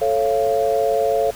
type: chord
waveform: sine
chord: A augmented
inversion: none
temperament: just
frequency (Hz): 440 / 550 / 687.5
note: A4 / C#5 / E#5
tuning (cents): 0 / -14 / -27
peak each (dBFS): -20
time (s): 0.01-1.31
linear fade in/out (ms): 10
effects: pink hiss -38 dBFS RMS until 1.35 s